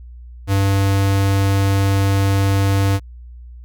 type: tone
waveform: square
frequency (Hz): 98.2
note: G2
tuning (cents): +4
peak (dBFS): -14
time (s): 0.47-3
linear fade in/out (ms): 50
effects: added 60 Hz sine -34 dBFS peak until 3.64 s